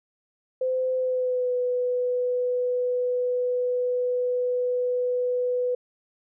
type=tone with pitch glide; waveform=sine; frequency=514 to 495.9 Hz; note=C5 to B4; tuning=-31 to +7 cents; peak=-22 dBFS; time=0.61-5.75 s; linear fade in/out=5 ms; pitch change=-62 cents; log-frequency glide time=0.96-1.54 s; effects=none